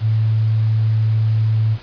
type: tone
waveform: sine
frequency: 110 Hz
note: A2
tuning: in tune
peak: -13 dBFS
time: 0-1.78 s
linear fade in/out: 50 ms
effects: pink hiss -40 dBFS RMS until 1.82 s + resampled to 11025 Hz